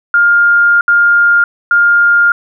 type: tone bursts at uneven times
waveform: sine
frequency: 1408 Hz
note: F6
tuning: 14 cents sharp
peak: -5 dBFS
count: 3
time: 0.14-0.81 / 0.88-1.44 / 1.71-2.32 s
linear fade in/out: 2 ms
effects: none